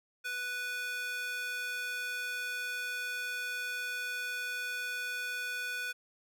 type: tone with high-pass filter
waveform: square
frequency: 493.9 Hz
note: B4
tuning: in tune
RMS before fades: -37 dBFS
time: 0.24-5.93 s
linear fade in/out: 20 ms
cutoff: 1800 Hz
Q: 8.4
effects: none